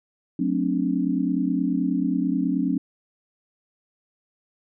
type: chord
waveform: sine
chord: D dominant seventh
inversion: first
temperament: just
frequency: 183.54 / 220.2 / 264.3 / 293.7 Hz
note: F#3 / A3 / C4 / D4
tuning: -14 / +2 / +18 / 0 cents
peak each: -26 / -30 / -24 / -26 dBFS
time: 0.39-2.78 s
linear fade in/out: 5 ms
effects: none